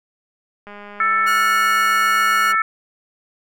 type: click train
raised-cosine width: 0.5 ms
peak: -23 dBFS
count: 386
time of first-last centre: 0.67-2.548 s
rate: 205 Hz
type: harmonic tone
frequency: 442.2 Hz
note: A4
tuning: 9 cents sharp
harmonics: 3 / 4 / 5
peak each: -16 / -21 / -23 dBFS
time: 1-2.62 s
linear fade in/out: 2 ms
type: tone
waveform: sawtooth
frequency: 1434 Hz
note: F6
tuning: 45 cents sharp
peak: -18 dBFS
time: 1.26-2.53 s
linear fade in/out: 20 ms
effects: none